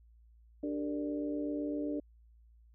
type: harmonic tone with a mistuned harmonic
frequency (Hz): 98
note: G2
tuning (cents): 0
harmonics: 3 / 4 / 5 / 6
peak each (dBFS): -34 / -43 / -43 / -42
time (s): 0.63-2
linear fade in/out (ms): 5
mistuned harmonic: 5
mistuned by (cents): -110
effects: added 57 Hz sine -58 dBFS peak until 2.74 s